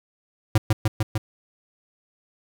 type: tone with echo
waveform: square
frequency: 108 Hz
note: A2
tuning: 32 cents flat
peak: -14 dBFS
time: 0.55-0.58 s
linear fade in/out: 5 ms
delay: 150 ms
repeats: 4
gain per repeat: -2 dB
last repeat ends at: 1.18 s
effects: none